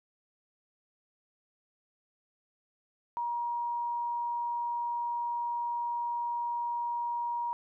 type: tone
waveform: sine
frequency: 950 Hz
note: A#5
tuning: 33 cents sharp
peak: -30 dBFS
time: 3.17-7.53 s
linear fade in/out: 0 ms
effects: none